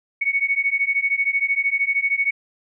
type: beating tone pair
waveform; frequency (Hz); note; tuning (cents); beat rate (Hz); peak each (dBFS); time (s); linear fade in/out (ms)
sine; 2217 / 2230; C#7 / C#7; 0 / +10; 13; -21; 0.21-2.31; 10
effects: none